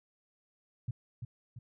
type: tone with echo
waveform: sine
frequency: 119.6 Hz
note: A#2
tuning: 45 cents sharp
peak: -31 dBFS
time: 0.88-0.91 s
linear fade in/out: 5 ms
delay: 340 ms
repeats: 2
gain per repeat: -6 dB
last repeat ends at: 1.59 s
effects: none